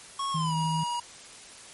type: tone with pitch glide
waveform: square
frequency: 1100 to 957.6 Hz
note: C#6 to A#5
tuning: -14 to +46 cents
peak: -29 dBFS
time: 0.19-1 s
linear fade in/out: 5 ms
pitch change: -240 cents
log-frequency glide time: 0.32-0.55 s
type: tone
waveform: sine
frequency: 160 Hz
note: D#3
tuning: 49 cents sharp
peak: -27 dBFS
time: 0.34-0.84 s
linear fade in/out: 10 ms
effects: white hiss -47 dBFS RMS until 1.73 s + MP3 48 kbps

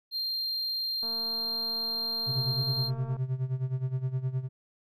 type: tone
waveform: triangle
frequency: 4186 Hz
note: C8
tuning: in tune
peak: -28 dBFS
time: 0.11-2.91 s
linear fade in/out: 50 ms
type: click train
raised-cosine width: 1 ms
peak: -33 dBFS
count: 488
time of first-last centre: 1.03-3.166 s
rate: 228 Hz
type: tone with tremolo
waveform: triangle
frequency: 129.9 Hz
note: C3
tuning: 12 cents flat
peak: -23 dBFS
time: 2.26-4.49 s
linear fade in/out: 50 ms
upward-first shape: sine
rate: 9.6 Hz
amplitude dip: 80%
effects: none

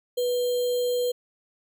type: tone with sample-and-hold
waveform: sine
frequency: 490.9 Hz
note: B4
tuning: 10 cents flat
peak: -22 dBFS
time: 0.17-1.12 s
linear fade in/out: 10 ms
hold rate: 3675 Hz
effects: none

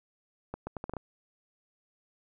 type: accelerating click train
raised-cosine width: 1 ms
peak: -22 dBFS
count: 7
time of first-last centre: 0.54-0.967 s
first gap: 130 ms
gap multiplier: 0.75
effects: none

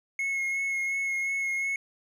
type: tone with vibrato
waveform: triangle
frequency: 2173 Hz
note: C#7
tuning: 35 cents flat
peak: -25 dBFS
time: 0.19-1.76 s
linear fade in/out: 2 ms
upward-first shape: sine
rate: 2.8 Hz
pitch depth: 17 cents each way
effects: none

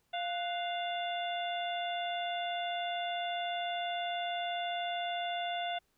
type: harmonic tone with a mistuned harmonic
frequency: 698.5 Hz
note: F5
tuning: in tune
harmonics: 1 / 2 / 3 / 4 / 5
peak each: -34 / -44 / -45 / -44 / -42 dBFS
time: 0.13-5.79 s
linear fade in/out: 10 ms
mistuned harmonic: 2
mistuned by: +100 cents
effects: pink hiss -75 dBFS RMS until 5.97 s

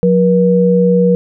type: tone pair together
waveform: sine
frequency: 180 / 480.5 Hz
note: F#3 / B4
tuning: -47 / -48 cents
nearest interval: octave + perfect fourth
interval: 1699 cents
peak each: -10 dBFS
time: 0.03-1.15 s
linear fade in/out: 0 ms
effects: none

